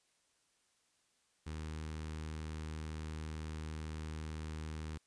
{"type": "tone with notch filter", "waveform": "sawtooth", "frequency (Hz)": 77.9, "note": "D#2", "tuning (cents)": 3, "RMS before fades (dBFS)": -43, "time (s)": [1.46, 4.98], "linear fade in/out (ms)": 10, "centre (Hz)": 640, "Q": 1.6, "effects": ["white hiss -75 dBFS RMS until 5.06 s", "resampled to 22050 Hz"]}